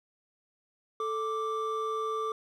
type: tone pair together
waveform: triangle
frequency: 440 / 1174.7 Hz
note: A4 / D6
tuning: 0 / 0 cents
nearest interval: octave + perfect fourth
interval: 1700 cents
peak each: -31 / -30 dBFS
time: 1-2.32 s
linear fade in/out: 2 ms
effects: none